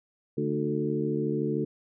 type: harmonic tone with a mistuned harmonic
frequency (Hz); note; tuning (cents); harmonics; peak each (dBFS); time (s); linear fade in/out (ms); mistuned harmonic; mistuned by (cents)
73.42; D2; 0; 2 / 3 / 4 / 5 / 6; -32 / -32 / -32 / -32 / -32; 0.37-1.65; 10; 4; +44
effects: none